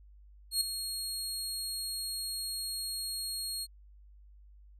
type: tone with ADSR envelope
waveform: 25% pulse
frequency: 4285 Hz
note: C8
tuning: 40 cents sharp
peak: -20 dBFS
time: 0.51-3.67 s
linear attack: 100 ms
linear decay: 5 ms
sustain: -10 dB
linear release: 41 ms
effects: added 50 Hz sine -53 dBFS peak until 4.79 s